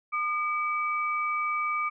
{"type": "tone pair together", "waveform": "sine", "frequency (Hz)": [1213, 2292], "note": ["D#6", "D7"], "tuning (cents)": [-44, -43], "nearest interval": "major seventh", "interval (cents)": 1101, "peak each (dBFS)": [-27, -31], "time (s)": [0.12, 1.9], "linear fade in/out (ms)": 20, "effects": []}